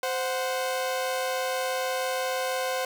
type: tone pair together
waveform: sawtooth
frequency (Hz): 519.4 / 736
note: C5 / F#5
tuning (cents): -13 / -9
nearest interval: tritone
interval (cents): 604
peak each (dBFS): -24 / -28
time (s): 0.03-2.85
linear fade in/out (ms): 2
effects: none